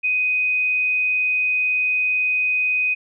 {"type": "tone", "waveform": "sine", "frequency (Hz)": 2501, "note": "D#7", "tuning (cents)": 8, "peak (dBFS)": -17, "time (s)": [0.03, 2.95], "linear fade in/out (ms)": 20, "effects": []}